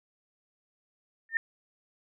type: tone with exponential growth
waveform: sine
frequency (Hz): 1813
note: A#6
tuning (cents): -49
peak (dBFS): -19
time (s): 1.29-1.37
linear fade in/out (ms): 1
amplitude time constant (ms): 17
effects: none